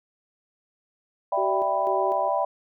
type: chord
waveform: sine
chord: E minor seventh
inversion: third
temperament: equal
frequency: 587.3 / 659.3 / 784 / 987.8 Hz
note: D5 / E5 / G5 / B5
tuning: 0 / 0 / 0 / 0 cents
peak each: -27 dBFS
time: 1.32-2.45 s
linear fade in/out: 5 ms
type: tone with tremolo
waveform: sine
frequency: 382.4 Hz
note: G4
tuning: 43 cents flat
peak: -27 dBFS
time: 1.37-2.29 s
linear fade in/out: 10 ms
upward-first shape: square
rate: 2 Hz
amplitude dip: 70%
effects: none